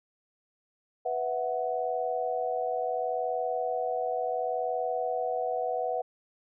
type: chord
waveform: sine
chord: B suspended fourth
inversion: none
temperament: equal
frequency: 493.9 / 659.3 / 740 Hz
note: B4 / E5 / F#5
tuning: 0 / 0 / 0 cents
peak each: -32 / -33 / -31 dBFS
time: 1.05-6.02 s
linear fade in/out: 10 ms
effects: none